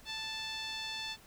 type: tone with low-pass filter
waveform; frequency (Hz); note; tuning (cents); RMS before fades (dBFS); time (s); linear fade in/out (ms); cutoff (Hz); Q
5% pulse; 880; A5; 0; -40; 0.05-1.17; 50; 3900; 2.2
effects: pink hiss -58 dBFS RMS until 1.26 s